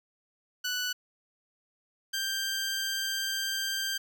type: tone pair in turn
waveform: 15% pulse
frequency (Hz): 1484 / 1579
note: F#6 / G6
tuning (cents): +5 / +12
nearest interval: minor second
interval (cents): 107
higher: second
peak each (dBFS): -23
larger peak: neither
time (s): 0.64-0.93 / 2.13-3.98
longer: second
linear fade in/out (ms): 10
effects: none